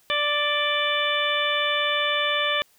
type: harmonic tone with a mistuned harmonic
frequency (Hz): 587.3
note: D5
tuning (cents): 0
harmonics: 1 / 2 / 3 / 4 / 5 / 6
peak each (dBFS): -28 / -28 / -28 / -28 / -28 / -28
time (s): 0.1-2.62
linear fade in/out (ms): 0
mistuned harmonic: 5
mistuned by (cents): +26
effects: white hiss -60 dBFS RMS until 2.78 s